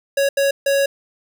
square tone bursts at uneven times, 555 Hz, C#5, 2 cents sharp, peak -15 dBFS, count 3, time 0.17-0.29 / 0.37-0.51 / 0.66-0.86 s, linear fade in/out 5 ms, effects none

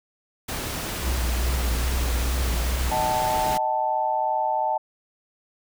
pink noise, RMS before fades -30 dBFS, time 0.48-3.58 s, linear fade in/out 10 ms
sine tone with vibrato, 61.3 Hz, B1, 12 cents flat, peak -22 dBFS, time 1.01-2.93 s, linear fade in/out 50 ms, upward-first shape sine, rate 2.4 Hz, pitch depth 69 cents each way
sine chord, D# diminished, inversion none, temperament equal with one note detuned, 622.3 / 757.3 / 880 Hz, D#5 / F#5 / A5, 0 / +40 / 0 cents, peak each -28 / -27 / -23 dBFS, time 2.91-4.78 s, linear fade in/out 10 ms
effects none

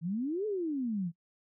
sine exponential two-way sweep, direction up then down, 155.56 to 440 to 162 Hz, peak -30 dBFS, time 0.01-1.12 s, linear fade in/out 50 ms, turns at 0.46 s, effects noise-tail reverb RT60 0.1 s tail -22 dB re dry

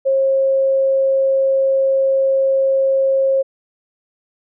sine tone, 538 Hz, C5, 48 cents sharp, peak -12 dBFS, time 0.05-3.43 s, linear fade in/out 20 ms, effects none

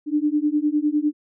sine beating tone pair, 293.7 / 303.6 Hz, D4 / D#4, 0 / -42 cents, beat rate 9.9 Hz, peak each -21 dBFS, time 0.06-1.13 s, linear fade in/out 50 ms, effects none

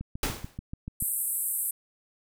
click train, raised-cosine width 5 ms, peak -23 dBFS, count 8, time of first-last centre 0.01-1.024 s, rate 6.9 Hz
pink noise with exponential decay, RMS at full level -26 dBFS, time 0.23-0.58 s, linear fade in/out 2 ms, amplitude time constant 76 ms
white band-pass noise, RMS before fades -30 dBFS, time 1-1.71 s, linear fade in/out 5 ms, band 8100 to 14000 Hz, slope 96 dB/octave
effects none

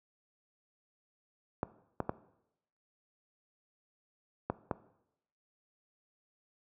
clicks, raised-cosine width 1 ms, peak -17 dBFS, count 5, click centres 1.631 / 2.003 / 2.094 / 4.5 / 4.712 s, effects noise-tail reverb RT60 0.8 s tail -17 dB re dry + high-pass 80 Hz 12 dB/octave

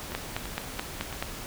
two click trains, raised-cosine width 0.3 ms, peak -13 / -20 dBFS, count 6 / 4, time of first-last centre 0.15-1.225 / 0.12-1.127 s, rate 4.65 / 2.98 Hz, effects pink hiss -39 dBFS RMS until 1.46 s

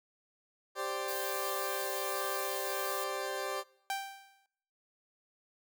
20% pulse chord, G suspended fourth, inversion none, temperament equal, 392 / 523.3 / 587.3 Hz, G4 / C5 / D5, 0 / 0 / 0 cents, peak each -34 dBFS, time 0.75-3.64 s, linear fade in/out 50 ms
blue noise, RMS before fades -41 dBFS, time 1.08-3.04 s, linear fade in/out 2 ms
sawtooth tone with exponential decay, 784 Hz, G5, in tune, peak -27 dBFS, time 3.9-4.46 s, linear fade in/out 1 ms, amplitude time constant 120 ms
effects noise-tail reverb RT60 0.9 s tail -24 dB re dry

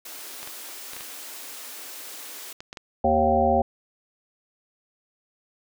white high-pass noise, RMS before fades -39 dBFS, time 0.05-2.53 s, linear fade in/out 5 ms, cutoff 240 Hz, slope 96 dB/octave
clicks, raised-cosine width 0.2 ms, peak -20 dBFS, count 8, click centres 0.43 / 0.475 / 0.934 / 0.966 / 1.008 / 2.605 / 2.729 / 2.772 s
harmonic tone, 77.78 Hz, D#2, in tune, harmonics 1 / 3 / 5 / 7 / 9 / 10, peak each -29 / -26 / -28 / -23 / -23 / -23 dBFS, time 3.04-3.62 s, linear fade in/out 5 ms
effects none

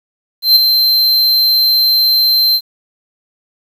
square tone with ADSR envelope, 4118 Hz, C8, 28 cents flat, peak -3 dBFS, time 0.42-2.61 s, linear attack 140 ms, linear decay 10 ms, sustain -6 dB, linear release 60 ms, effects 7-bit

